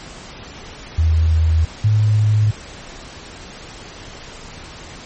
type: tone pair in turn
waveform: sine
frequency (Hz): 80.3 / 106.69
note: E2 / G#2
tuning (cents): -45 / +47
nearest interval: perfect fourth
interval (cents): 492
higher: second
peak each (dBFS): -11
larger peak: neither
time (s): 0.98-1.65 / 1.84-2.51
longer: neither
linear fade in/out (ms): 5
effects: pink hiss -36 dBFS RMS until 5.05 s + MP3 32 kbps